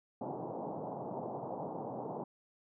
white band-pass noise, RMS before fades -41 dBFS, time 0.21-2.24 s, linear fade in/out 5 ms, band 120 to 900 Hz, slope 48 dB/octave, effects none

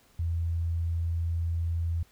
sine tone, 83.8 Hz, E2, 29 cents sharp, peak -26 dBFS, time 0.19-2.03 s, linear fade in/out 5 ms, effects pink hiss -62 dBFS RMS until 2.11 s

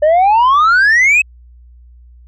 sine exponential sweep, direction up, 587.3 to 2607 Hz, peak -4 dBFS, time 0.02-1.22 s, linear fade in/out 10 ms, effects tanh soft clip ceiling -6 dBFS + added 60 Hz sine -38 dBFS peak until 2.27 s

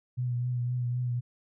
sine tone with vibrato, 123.1 Hz, B2, 5 cents flat, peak -27 dBFS, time 0.17-1.21 s, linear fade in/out 20 ms, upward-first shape triangle, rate 3.9 Hz, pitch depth 34 cents each way, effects none

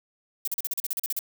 violet noise bursts, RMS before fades -28 dBFS, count 12, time 0.45-1.191 s, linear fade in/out 2 ms, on 26 ms, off 39 ms, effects none

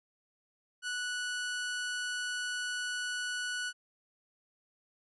sawtooth tone, 1476 Hz, F#6, 5 cents flat, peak -30 dBFS, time 0.82-3.73 s, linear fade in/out 50 ms, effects resampled to 24000 Hz

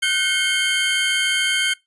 square tone cluster, 1461 / 1541 / 2164 / 3123 Hz, F#6 / G6 / C#7 / G7, -22 / -30 / -42 / -7 cents, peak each -29 / -26 / -23 / -21 dBFS, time 0.02-1.74 s, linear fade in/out 10 ms, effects noise-tail reverb RT60 0.2 s tail -23 dB re dry + resampled to 24000 Hz

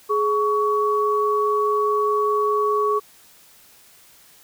sine tone pair together, 419.9 / 1123.8 Hz, G#4 / C#6, +19 / +23 cents, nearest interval octave + perfect fourth, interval 1704 cents, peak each -20 dBFS, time 0.09-3 s, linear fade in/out 20 ms, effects white hiss -51 dBFS RMS until 4.43 s

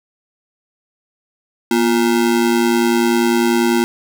square ring-modulated tone, 293.7 Hz, D4, in tune, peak -10 dBFS, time 1.71-3.84 s, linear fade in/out 0 ms, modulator 55.1 Hz, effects none

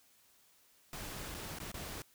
pink noise with dropouts, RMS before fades -44 dBFS, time 0.93-2.02 s, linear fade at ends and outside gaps 1 ms, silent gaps 1.343-1.347 / 1.587-1.601 / 1.717-1.742 s, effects white hiss -67 dBFS RMS until 2.14 s

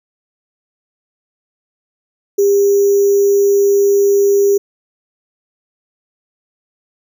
sine tone with sample-and-hold, 400.1 Hz, G4, 35 cents sharp, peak -8 dBFS, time 2.38-4.58 s, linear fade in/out 10 ms, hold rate 6300 Hz, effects none

